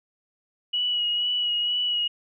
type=tone with vibrato; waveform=sine; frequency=2920 Hz; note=F#7; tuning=24 cents flat; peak=-22 dBFS; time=0.73-2.08 s; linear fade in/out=10 ms; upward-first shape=sine; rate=2.1 Hz; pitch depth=22 cents each way; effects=none